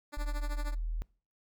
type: tone with tremolo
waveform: 10% pulse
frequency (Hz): 293.7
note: D4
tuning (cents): 0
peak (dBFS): -30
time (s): 0.12-0.75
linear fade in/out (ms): 20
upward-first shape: triangle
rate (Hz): 13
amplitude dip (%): 95
type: tone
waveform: sine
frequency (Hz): 40.31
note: E1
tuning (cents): -38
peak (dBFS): -31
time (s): 0.17-1.02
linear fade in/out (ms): 0
effects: noise-tail reverb RT60 0.4 s tail -24 dB re dry